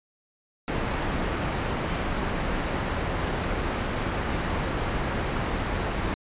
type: low-pass noise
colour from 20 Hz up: pink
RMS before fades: -28 dBFS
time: 0.68-6.14 s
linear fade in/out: 0 ms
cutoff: 2200 Hz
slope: 12 dB/octave
effects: resampled to 8000 Hz